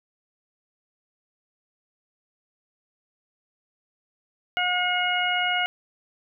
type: harmonic tone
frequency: 721 Hz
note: F#5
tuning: 45 cents flat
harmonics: 1 / 2 / 3 / 4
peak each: -27 / -27 / -27 / -27 dBFS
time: 4.57-5.66 s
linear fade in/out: 0 ms
effects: none